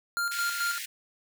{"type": "tone with tremolo", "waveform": "square", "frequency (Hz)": 1396.9, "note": "F6", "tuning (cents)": 0, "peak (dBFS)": -27, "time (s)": [0.17, 0.78], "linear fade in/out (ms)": 0, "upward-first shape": "square", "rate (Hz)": 4.6, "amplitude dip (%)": 50}
{"type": "high-pass noise", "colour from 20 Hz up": "pink", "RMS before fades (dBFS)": -37, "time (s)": [0.31, 0.86], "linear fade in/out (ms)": 10, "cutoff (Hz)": 1600, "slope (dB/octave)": 96}
{"effects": []}